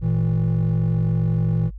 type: tone pair together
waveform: triangle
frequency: 114.6 / 162.22 Hz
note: A#2 / E3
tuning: -29 / -27 cents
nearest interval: tritone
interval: 602 cents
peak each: -17 dBFS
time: 0.01-1.71 s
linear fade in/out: 50 ms
effects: tanh soft clip ceiling -12 dBFS + added 50 Hz sine -32 dBFS peak until 1.78 s